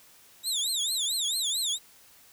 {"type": "tone with vibrato", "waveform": "25% pulse", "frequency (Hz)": 3729, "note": "A#7", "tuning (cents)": 0, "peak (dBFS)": -22, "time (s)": [0.43, 1.79], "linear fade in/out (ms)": 50, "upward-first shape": "triangle", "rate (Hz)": 4.5, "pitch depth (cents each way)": 240, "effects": ["white hiss -56 dBFS RMS until 2.32 s"]}